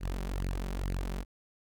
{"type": "tone with flanger", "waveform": "sawtooth", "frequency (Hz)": 46.05, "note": "F#1", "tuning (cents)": -7, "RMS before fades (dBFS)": -34, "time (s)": [0, 1.25], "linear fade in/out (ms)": 50, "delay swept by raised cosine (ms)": [0.43, 5.33], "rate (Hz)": 2.2, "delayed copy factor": 0.75, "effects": []}